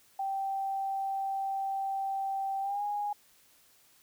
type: tone with pitch glide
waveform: sine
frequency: 780 to 824 Hz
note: G5 to G#5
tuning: -9 to -14 cents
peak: -30 dBFS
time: 0.19-3.13 s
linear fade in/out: 5 ms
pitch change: +95 cents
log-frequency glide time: 2.61-2.83 s
effects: white hiss -63 dBFS RMS until 4.02 s